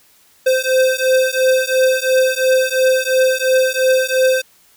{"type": "beating tone pair", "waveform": "square", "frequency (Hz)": [517, 519.9], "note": ["C5", "C5"], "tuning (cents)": [-21, -11], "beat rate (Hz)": 2.9, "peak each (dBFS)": -16, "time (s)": [0.46, 4.42], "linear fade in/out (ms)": 10, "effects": ["white hiss -52 dBFS RMS until 4.76 s"]}